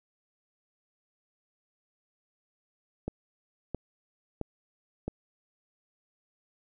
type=click train; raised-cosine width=2 ms; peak=-19 dBFS; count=4; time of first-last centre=3.08-5.08 s; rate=1.5 Hz; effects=none